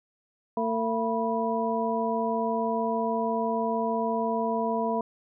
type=harmonic tone with a mistuned harmonic; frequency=226.3 Hz; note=A3; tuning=49 cents sharp; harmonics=1 / 2 / 3 / 4; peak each=-30 / -30 / -30 / -30 dBFS; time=0.57-5.01 s; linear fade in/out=2 ms; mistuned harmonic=4; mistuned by=+130 cents; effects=none